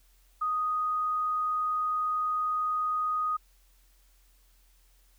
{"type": "tone", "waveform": "sine", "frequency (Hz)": 1244.5, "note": "D#6", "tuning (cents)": 0, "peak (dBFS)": -26, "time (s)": [0.41, 3.37], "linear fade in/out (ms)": 10, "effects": ["added 43 Hz sine -60 dBFS peak until 5.18 s", "white hiss -67 dBFS RMS until 5.18 s"]}